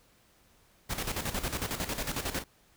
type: noise with tremolo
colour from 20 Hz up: pink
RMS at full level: -32 dBFS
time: 0.89-2.44 s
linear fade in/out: 20 ms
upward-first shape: square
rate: 11 Hz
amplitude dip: 65%
effects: pink hiss -64 dBFS RMS until 2.76 s